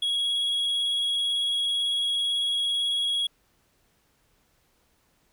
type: tone with vibrato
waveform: triangle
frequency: 3322 Hz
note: G#7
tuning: in tune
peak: -22 dBFS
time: 0.02-3.27 s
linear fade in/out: 5 ms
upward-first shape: sine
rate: 18 Hz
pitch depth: 12 cents each way
effects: pink hiss -67 dBFS RMS until 5.32 s